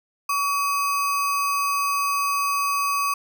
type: tone with sample-and-hold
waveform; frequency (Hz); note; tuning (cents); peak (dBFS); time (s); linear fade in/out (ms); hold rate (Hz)
sine; 1135; C#6; +41; -20; 0.29-3.14; 5; 3675
effects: none